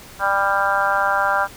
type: harmonic tone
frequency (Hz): 197.9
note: G3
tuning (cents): +17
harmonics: 3 / 4 / 5 / 6 / 7 / 8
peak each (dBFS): -25 / -22 / -23 / -26 / -21 / -24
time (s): 0.19-1.48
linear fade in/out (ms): 50
effects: pink hiss -41 dBFS RMS until 1.56 s